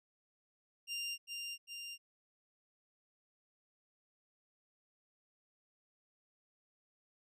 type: tone with echo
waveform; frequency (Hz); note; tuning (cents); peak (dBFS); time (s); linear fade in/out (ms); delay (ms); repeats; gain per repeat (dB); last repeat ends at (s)
25% pulse; 2788; F7; -4; -34; 0.87-1.18; 50; 400; 2; -3; 1.98
effects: resampled to 32000 Hz